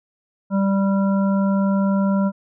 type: harmonic tone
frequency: 196 Hz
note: G3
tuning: in tune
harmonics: 1 / 3 / 5 / 7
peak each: -16 / -26 / -30 / -33 dBFS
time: 0.5-2.32 s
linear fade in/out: 50 ms
effects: none